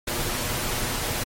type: noise with comb filter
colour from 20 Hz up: pink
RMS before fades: -27 dBFS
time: 0.07-1.24 s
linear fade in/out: 10 ms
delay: 8.3 ms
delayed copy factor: +0.5
effects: MP3 64 kbps